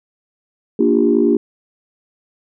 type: chord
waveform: sine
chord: G minor seventh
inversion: first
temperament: equal with one note detuned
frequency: 233.1 / 293.7 / 349.2 / 399.5 Hz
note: Bb3 / D4 / F4 / G4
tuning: 0 / 0 / 0 / +33 cents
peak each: -16 dBFS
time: 0.79-1.37 s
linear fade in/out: 5 ms
effects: tanh soft clip ceiling -1 dBFS